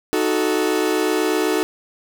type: chord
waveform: 40% pulse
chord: D# diminished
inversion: none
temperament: equal with one note detuned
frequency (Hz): 311.1 / 370 / 438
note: D#4 / F#4 / A4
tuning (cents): 0 / 0 / -8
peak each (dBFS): -21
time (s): 0.13-1.63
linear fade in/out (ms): 0
effects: none